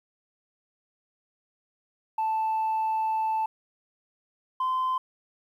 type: tone pair in turn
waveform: sine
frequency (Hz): 880 / 1031.7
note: A5 / C6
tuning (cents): 0 / -25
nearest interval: minor third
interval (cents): 275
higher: second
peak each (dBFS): -22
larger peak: neither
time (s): 2.18-3.46 / 4.6-4.98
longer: first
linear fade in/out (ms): 5
effects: tanh soft clip ceiling -22 dBFS + 10-bit